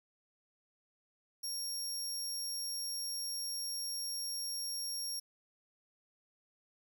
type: tone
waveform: 25% pulse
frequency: 5570 Hz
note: F8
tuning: 5 cents flat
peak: -32 dBFS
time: 1.43-5.2 s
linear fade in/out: 10 ms
effects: 12-bit